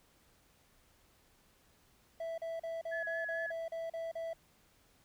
triangle tone bursts, 659.3 Hz, E5, in tune, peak -35 dBFS, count 10, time 2.2-4.333 s, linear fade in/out 5 ms, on 180 ms, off 37 ms
sine tone with vibrato, 1697 Hz, G#6, 37 cents sharp, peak -37 dBFS, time 2.91-3.52 s, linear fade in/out 20 ms, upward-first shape triangle, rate 4.4 Hz, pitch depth 30 cents each way
effects pink hiss -68 dBFS RMS until 5.04 s

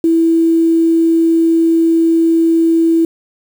sine tone with quantisation, 329.6 Hz, E4, in tune, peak -8 dBFS, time 0.04-3.05 s, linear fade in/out 2 ms, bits 6, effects none

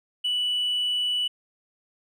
triangle tone with tanh clipping, 2960 Hz, F#7, in tune, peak -23 dBFS, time 0.24-1.28 s, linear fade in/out 10 ms, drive 5 dB, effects none

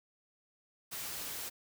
white noise, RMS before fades -41 dBFS, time 0.91-1.5 s, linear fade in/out 20 ms, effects none

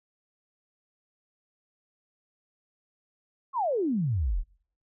sine exponential sweep, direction down, 1137 to 32.9 Hz, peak -24 dBFS, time 3.53-4.44 s, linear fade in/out 50 ms, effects noise-tail reverb RT60 0.6 s tail -26 dB re dry

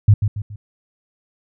sine tone with echo, 103.83 Hz, G#2, in tune, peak -6 dBFS, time 0.08-0.14 s, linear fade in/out 5 ms, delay 140 ms, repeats 3, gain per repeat -8 dB, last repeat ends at 0.56 s, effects none

